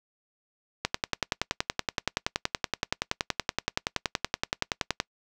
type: click train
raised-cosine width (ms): 0.2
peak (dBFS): -7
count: 45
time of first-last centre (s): 0.85-5.001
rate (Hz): 10.6
effects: noise-tail reverb RT60 0.1 s tail -25 dB re dry

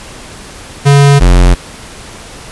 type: tone pair in turn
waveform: square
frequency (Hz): 141.3 / 44.51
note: C#3 / F1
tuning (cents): +34 / +34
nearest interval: octave + minor sixth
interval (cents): 2000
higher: first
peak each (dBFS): -3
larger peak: neither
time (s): 0.85-1.2 / 1.2-1.55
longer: neither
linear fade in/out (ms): 20
effects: pink hiss -30 dBFS RMS until 2.51 s + resampled to 24000 Hz

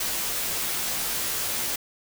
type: noise with comb filter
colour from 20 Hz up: white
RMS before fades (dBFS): -28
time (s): 0-1.76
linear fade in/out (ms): 5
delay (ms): 15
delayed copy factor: -0.9
effects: none

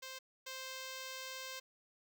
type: tone pair in turn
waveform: 5% pulse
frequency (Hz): 523.3 / 523.3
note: C5 / C5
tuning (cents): 0 / 0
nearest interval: unison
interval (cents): 0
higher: neither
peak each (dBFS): -34 / -32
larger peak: second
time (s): 0.02-0.19 / 0.46-1.6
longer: second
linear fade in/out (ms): 10
effects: none

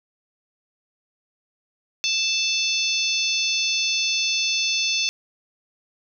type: harmonic tone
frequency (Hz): 880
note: A5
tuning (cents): 0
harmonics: 3 / 4 / 5 / 6 / 7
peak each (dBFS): -25 / -26 / -27 / -28 / -28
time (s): 2.04-5.09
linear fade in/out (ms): 0
effects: none

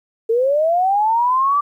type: linear sweep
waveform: sine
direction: up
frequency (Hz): 440 to 1174.7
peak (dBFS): -13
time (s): 0.29-1.61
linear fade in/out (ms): 10
effects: 9-bit

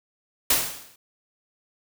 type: noise with exponential decay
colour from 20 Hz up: white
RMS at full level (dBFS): -17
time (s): 0.5-0.96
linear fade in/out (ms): 5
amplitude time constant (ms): 100
effects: none

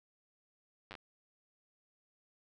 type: slowing click train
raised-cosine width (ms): 0.3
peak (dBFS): -30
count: 5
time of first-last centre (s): 0.91-0.952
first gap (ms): 9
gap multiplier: 1.11
effects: none

